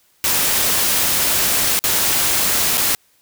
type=noise with dropouts; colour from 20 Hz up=white; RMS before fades=-17 dBFS; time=0.24-2.95 s; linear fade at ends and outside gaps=1 ms; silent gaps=1.791-1.839 / 2.773-2.778 s; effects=white hiss -58 dBFS RMS until 3.21 s